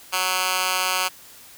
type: tone with high-pass filter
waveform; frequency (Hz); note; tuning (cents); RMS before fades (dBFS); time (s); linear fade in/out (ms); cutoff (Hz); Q
10% pulse; 185; F#3; 0; -23; 0.12-1.09; 20; 1400; 0.77
effects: white hiss -46 dBFS RMS until 1.57 s